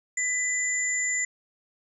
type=tone pair together; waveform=sine; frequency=2000 / 7127 Hz; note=B6 / A8; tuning=+21 / +21 cents; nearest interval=octave + minor seventh; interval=2200 cents; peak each=-27 dBFS; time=0.17-1.25 s; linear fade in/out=5 ms; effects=none